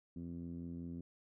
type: tone with low-pass filter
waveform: 10% pulse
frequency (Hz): 85.3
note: F2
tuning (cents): -40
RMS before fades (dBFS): -45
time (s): 0.16-1.01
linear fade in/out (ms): 5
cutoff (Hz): 230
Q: 2.9
effects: none